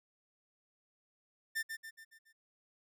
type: tone with echo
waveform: 45% pulse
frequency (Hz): 1791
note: A6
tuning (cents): +30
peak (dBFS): -33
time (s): 1.55-1.63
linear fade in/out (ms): 20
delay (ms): 140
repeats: 5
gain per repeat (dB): -6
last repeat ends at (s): 2.33
effects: none